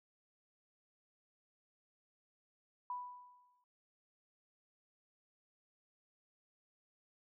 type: tone with exponential decay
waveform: sine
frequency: 987.8 Hz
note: B5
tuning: in tune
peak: -37 dBFS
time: 2.9-3.64 s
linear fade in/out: 2 ms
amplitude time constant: 160 ms
effects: none